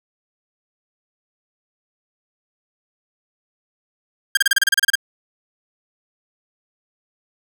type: tone bursts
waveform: sawtooth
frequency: 1606 Hz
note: G6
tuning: 41 cents sharp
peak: -8 dBFS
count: 12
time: 4.35-4.955 s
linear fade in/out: 5 ms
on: 22 ms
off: 31 ms
effects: none